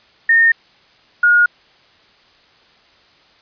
sine tone pair in turn, 1831 / 1435 Hz, A#6 / F6, -32 / +47 cents, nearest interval major third, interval 421 cents, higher first, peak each -8 dBFS, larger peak neither, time 0.29-0.52 / 1.23-1.46 s, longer neither, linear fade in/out 5 ms, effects white hiss -51 dBFS RMS until 3.41 s + resampled to 11025 Hz

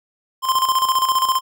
square tone with tremolo, 1046.5 Hz, C6, in tune, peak -14 dBFS, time 0.42-1.41 s, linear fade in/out 50 ms, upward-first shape square, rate 15 Hz, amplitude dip 60%, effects none

